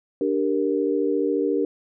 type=chord; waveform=sine; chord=G minor; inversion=second; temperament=equal; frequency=293.7 / 392 / 466.2 Hz; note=D4 / G4 / Bb4; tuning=0 / 0 / 0 cents; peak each=-24 dBFS; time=0.21-1.65 s; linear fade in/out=2 ms; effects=none